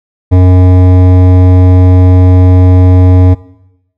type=tone with hard clipping; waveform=sine; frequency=91.4 Hz; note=F#2; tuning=21 cents flat; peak=-3 dBFS; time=0.31-3.35 s; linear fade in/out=20 ms; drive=14 dB; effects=noise-tail reverb RT60 0.9 s tail -19 dB re dry